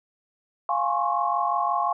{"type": "chord", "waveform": "sine", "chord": "Db major seventh", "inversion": "first", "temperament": "equal with one note detuned", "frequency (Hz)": [698.5, 830.6, 1063, 1108.7], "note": ["F5", "Ab5", "C6", "Db6"], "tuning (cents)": [0, 0, 27, 0], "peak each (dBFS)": -27, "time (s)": [0.69, 1.93], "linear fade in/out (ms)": 2, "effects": []}